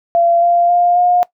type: tone with pitch steps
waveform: sine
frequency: 684 / 693.5 / 703.2 / 713 Hz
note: F5 / F5 / F5 / F5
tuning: -36 / -12 / +12 / +36 cents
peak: -9 dBFS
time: 0.15-1.23 s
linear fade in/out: 0 ms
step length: 270 ms
effects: noise-tail reverb RT60 0.1 s tail -19 dB re dry